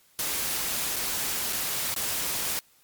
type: noise with dropouts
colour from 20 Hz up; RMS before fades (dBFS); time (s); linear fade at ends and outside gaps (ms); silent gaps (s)
white; -29; 0.19-2.59; 0; 0.96-0.965 / 1.526-1.531 / 1.941-1.963
effects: white hiss -61 dBFS RMS until 2.83 s + MP3 96 kbps